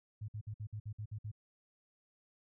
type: tone bursts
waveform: sine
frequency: 106.3 Hz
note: G#2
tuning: 41 cents sharp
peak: -39 dBFS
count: 9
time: 0.21-1.316 s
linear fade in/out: 10 ms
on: 74 ms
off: 55 ms
effects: none